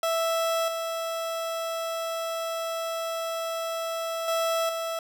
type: tone with level steps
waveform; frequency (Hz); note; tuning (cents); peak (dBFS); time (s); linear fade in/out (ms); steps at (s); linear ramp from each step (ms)
30% pulse; 659.3; E5; 0; -21 / -26 / -21 / -26; 0.03-4.99; 2; 0.68 / 4.28 / 4.69; 2
effects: none